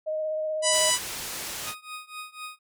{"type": "tone with vibrato", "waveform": "sine", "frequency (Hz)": 622.3, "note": "D#5", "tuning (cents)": 0, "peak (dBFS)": -26, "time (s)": [0.06, 0.91], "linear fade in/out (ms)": 20, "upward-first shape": "triangle", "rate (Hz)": 16, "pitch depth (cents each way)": 16}
{"type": "harmonic tone", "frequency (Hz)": 987.8, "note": "B5", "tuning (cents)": 0, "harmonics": [1, 2, 3, 4, 5, 6, 7, 8, 9, 10], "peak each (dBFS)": [-31, -31, -28, -33, -30, -31, -29, -31, -28, -33], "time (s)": [0.62, 0.99], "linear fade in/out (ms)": 50}
{"type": "low-pass noise", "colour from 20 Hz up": "white", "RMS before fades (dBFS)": -35, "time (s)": [0.71, 1.75], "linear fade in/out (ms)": 50, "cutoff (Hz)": 11000, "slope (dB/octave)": 12}
{"type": "tone with tremolo", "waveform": "20% pulse", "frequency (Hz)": 1246, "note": "D#6", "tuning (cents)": 2, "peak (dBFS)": -29, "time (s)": [1.63, 2.59], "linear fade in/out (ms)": 50, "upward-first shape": "triangle", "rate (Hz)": 4, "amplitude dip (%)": 95}
{"effects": []}